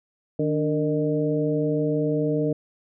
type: harmonic tone with a mistuned harmonic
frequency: 153.1 Hz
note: D#3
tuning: 28 cents flat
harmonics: 1 / 2 / 3 / 4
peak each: -26 / -25 / -25 / -30 dBFS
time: 0.39-2.53 s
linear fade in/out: 5 ms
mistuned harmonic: 2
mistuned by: -70 cents
effects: none